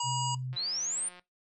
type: harmonic tone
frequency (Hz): 960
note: B5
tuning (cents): -49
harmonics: 1 / 3 / 5 / 7 / 8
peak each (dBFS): -31 / -37 / -40 / -41 / -38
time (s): 0-0.35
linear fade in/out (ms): 5
type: tone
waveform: sine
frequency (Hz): 128.1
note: C3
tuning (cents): -36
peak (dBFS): -33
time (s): 0.03-0.57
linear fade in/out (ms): 50
type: click train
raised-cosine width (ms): 0.3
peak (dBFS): -35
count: 120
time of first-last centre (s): 0.53-1.195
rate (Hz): 179
type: exponential sweep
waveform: sine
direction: up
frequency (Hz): 3887 to 9397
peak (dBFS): -30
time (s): 0.56-1.09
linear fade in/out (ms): 10
effects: noise-tail reverb RT60 0.2 s tail -21 dB re dry